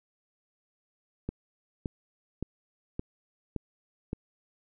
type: click train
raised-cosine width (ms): 3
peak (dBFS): -19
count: 6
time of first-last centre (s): 1.29-4.131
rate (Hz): 1.76
effects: none